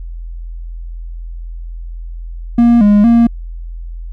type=tone with pitch steps; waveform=triangle; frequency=236.3 / 206.1 / 233.6 Hz; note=A#3 / G#3 / A#3; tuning=+24 / -13 / +4 cents; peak=-3 dBFS; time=2.58-3.27 s; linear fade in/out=5 ms; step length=230 ms; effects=added 42 Hz sine -23 dBFS peak until 4.12 s